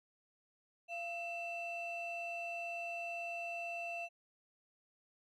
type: ring-modulated tone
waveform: triangle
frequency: 1679 Hz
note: G#6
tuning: 18 cents sharp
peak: -33 dBFS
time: 0.88-4.09 s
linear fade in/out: 50 ms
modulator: 992 Hz
effects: tanh soft clip ceiling -34 dBFS